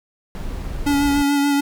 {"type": "noise", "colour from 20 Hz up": "brown", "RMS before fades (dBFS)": -27, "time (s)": [0.35, 1.22], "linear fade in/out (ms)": 0}
{"type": "tone with vibrato", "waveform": "square", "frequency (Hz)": 284.2, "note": "C#4", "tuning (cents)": 43, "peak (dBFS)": -16, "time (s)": [0.86, 1.61], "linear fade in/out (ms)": 10, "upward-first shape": "sine", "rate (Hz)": 6.9, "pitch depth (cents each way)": 20}
{"effects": []}